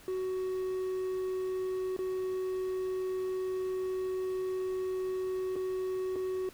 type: tone with dropouts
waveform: triangle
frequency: 373 Hz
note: F#4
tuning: 14 cents sharp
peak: -29 dBFS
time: 0.08-6.49 s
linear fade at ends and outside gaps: 1 ms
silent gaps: 1.965-1.99 / 5.557-5.563 / 6.158-6.163 s
effects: pink hiss -55 dBFS RMS until 6.53 s